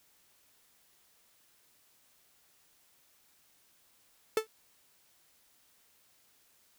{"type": "tone with exponential decay", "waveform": "45% pulse", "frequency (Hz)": 438.7, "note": "A4", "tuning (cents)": -5, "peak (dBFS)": -22, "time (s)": [4.37, 4.47], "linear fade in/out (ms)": 2, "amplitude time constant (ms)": 20, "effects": ["white hiss -67 dBFS RMS until 6.78 s"]}